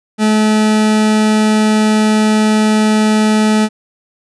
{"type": "tone", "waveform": "40% pulse", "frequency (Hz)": 215.2, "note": "A3", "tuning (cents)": -38, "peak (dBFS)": -8, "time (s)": [0.18, 3.69], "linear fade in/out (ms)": 50, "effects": ["resampled to 24000 Hz"]}